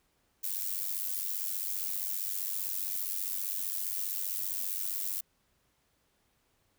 violet noise with amplitude modulation, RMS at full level -31 dBFS, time 0.43-5.21 s, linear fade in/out 10 ms, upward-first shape sine, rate 95.2 Hz, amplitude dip 80%, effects pink hiss -73 dBFS RMS until 6.78 s

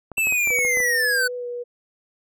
clicks, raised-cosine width 1 ms, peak -21 dBFS, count 10, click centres 0.117 / 0.181 / 0.271 / 0.324 / 0.474 / 0.505 / 0.588 / 0.65 / 0.772 / 0.803 s
square linear sweep, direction down, 2684 to 1480 Hz, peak -19 dBFS, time 0.17-1.28 s, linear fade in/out 10 ms
sine tone with pitch glide, 493.9 to 484.6 Hz, B4 to B4, 0 to -33 cents, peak -27 dBFS, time 0.5-1.64 s, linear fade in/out 20 ms, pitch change -33 cents, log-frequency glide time 1.36-1.47 s
effects none

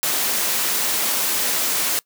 white noise, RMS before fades -21 dBFS, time 0.03-1.99 s, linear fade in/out 0 ms, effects noise-tail reverb RT60 0.1 s tail -23 dB re dry + high-pass 200 Hz 12 dB/octave

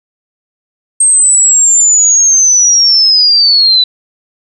sine linear sweep, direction down, 8450 to 3951 Hz, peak -4 dBFS, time 1-3.84 s, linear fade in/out 5 ms, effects none

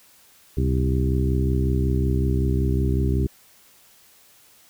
harmonic tone with a mistuned harmonic, 65.41 Hz, C2, in tune, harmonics 1 / 2 / 3 / 4 / 5 / 6, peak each -21 / -24 / -29 / -30 / -30 / -30 dBFS, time 0.57-3.27 s, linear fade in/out 5 ms, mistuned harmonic 1, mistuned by +130 cents, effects white hiss -54 dBFS RMS until 4.69 s

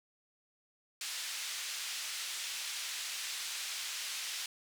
pink band-pass noise, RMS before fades -40 dBFS, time 1.01-4.46 s, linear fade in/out 2 ms, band 2600 to 8400 Hz, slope 12 dB/octave, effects none

